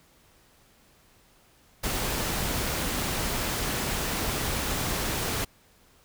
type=noise; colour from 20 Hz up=pink; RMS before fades=-29 dBFS; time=1.83-5.45 s; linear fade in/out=10 ms; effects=pink hiss -60 dBFS RMS until 6.04 s